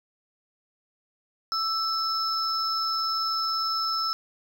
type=tone pair together; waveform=triangle; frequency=1318.5 / 5247 Hz; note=E6 / E8; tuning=0 / -9 cents; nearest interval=2 octaves; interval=2391 cents; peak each=-26 dBFS; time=1.52-4.13 s; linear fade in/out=0 ms; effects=none